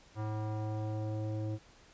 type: tone with low-pass filter sweep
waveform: square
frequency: 107.8 Hz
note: A2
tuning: 35 cents flat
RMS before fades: -36 dBFS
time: 0.15-1.59 s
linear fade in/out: 50 ms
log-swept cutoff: 1100 to 450 Hz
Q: 1.7
effects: pink hiss -60 dBFS RMS until 1.93 s + resampled to 16000 Hz